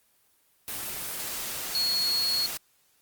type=tone in noise; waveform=sine; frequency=4333 Hz; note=C#8; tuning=40 cents flat; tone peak=-24 dBFS; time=1.75-2.46 s; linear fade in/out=0 ms; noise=white; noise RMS=-34 dBFS; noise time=0.68-2.57 s; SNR=+7 dB; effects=white hiss -66 dBFS RMS until 3.01 s + Opus 24 kbps